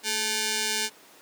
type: ring-modulated tone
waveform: 5% pulse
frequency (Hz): 653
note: E5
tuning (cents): -17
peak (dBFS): -11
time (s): 0.03-0.9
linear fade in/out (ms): 50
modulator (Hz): 1080
effects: pink hiss -52 dBFS RMS until 1.21 s + high-pass 300 Hz 12 dB/octave